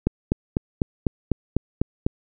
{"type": "click train", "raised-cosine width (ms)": 3, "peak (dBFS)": -6, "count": 9, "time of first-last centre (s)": [0.07, 2.065], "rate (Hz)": 4.01, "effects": []}